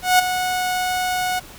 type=tone with ADSR envelope; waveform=sawtooth; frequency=733 Hz; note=F#5; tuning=16 cents flat; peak=-6 dBFS; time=0.02-1.4 s; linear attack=170 ms; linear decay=12 ms; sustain=-10 dB; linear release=16 ms; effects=pink hiss -41 dBFS RMS until 1.58 s